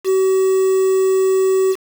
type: tone with quantisation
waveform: triangle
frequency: 380 Hz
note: F#4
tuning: 46 cents sharp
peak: -10 dBFS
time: 0.04-1.76 s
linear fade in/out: 50 ms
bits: 5
effects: none